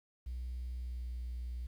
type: tone with pitch glide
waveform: triangle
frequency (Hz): 61.74 to 60.68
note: B1 to B1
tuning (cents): 0 to -30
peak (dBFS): -34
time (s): 0.26-1.67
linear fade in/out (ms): 10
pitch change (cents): -30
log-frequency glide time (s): 0.78-1.07
effects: tanh soft clip ceiling -35 dBFS + 11-bit